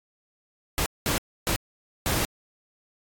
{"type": "noise bursts at uneven times", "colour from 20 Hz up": "pink", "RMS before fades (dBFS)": -25, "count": 4, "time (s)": [[0.78, 0.86], [1.06, 1.18], [1.47, 1.56], [2.06, 2.25]], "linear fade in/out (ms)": 0, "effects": ["AAC 64 kbps"]}